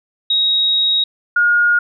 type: tone pair in turn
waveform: sine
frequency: 3789 / 1430 Hz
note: A#7 / F6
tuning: +27 / +41 cents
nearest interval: octave + perfect fourth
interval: 1686 cents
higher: first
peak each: -12 / -10 dBFS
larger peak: second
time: 0.3-1.04 / 1.36-1.79 s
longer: first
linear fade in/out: 5 ms
effects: none